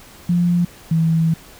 sine tone pair in turn, 174.61 / 162.83 Hz, F3 / E3, 0 / -21 cents, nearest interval minor second, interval 121 cents, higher first, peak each -13 dBFS, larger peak neither, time 0.29-0.65 / 0.91-1.34 s, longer second, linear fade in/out 5 ms, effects pink hiss -43 dBFS RMS until 1.59 s

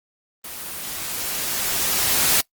white noise with level ramp, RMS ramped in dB -34 to -17 dBFS, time 0.44-2.41 s, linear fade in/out 5 ms, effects noise-tail reverb RT60 0.1 s tail -22 dB re dry + Opus 24 kbps

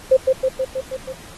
sine tone with echo, 523.3 Hz, C5, in tune, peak -8 dBFS, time 0.11-0.17 s, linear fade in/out 10 ms, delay 160 ms, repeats 6, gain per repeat -3 dB, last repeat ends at 1.13 s, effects pink hiss -41 dBFS RMS until 1.37 s + AAC 32 kbps

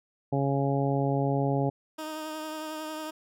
harmonic tone, 138.59 Hz, C#3, in tune, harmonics 1 / 2 / 3 / 4 / 5 / 6, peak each -27 / -30 / -32 / -33 / -34 / -35 dBFS, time 0.32-1.7 s, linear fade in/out 10 ms
15% pulse tone with vibrato, 311.1 Hz, D#4, in tune, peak -28 dBFS, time 1.98-3.11 s, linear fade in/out 10 ms, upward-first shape triangle, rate 11 Hz, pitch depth 25 cents each way
effects none

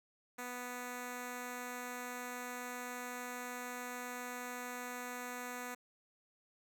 5% pulse tone with notch filter, 246.9 Hz, B3, in tune, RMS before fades -44 dBFS, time 0.38-5.75 s, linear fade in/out 10 ms, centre 3100 Hz, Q 1.7, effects none

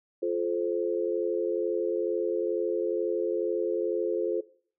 sine chord, F major, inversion none, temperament equal with one note detuned, 349.2 / 431.4 / 523.3 Hz, F4 / A4 / C5, 0 / -34 / 0 cents, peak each -29 / -30 / -32 dBFS, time 0.22-4.41 s, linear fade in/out 10 ms, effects noise-tail reverb RT60 0.5 s tail -19 dB re dry

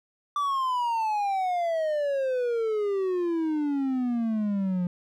triangle exponential sweep, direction down, 1174 to 175.2 Hz, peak -22 dBFS, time 0.36-4.87 s, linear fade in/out 2 ms, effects none

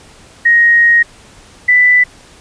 sine tone pair in turn, 1875 / 1986.5 Hz, A#6 / B6, +10 / +10 cents, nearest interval minor second, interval 100 cents, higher second, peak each -5 dBFS, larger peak neither, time 0.45-1.03 / 1.68-2.04 s, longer first, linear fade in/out 10 ms, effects pink hiss -41 dBFS RMS until 2.4 s + resampled to 22050 Hz

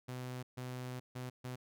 sawtooth tone bursts at uneven times, 126.3 Hz, B2, 39 cents sharp, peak -37 dBFS, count 4, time 0.08-0.43 / 0.57-1 / 1.15-1.3 / 1.44-1.56 s, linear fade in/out 10 ms, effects none

